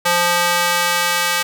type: tone with high-pass filter sweep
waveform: square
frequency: 174.61 Hz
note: F3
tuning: in tune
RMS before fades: -17 dBFS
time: 0.05-1.43 s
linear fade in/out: 10 ms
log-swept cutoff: 770 to 1400 Hz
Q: 0.81
effects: none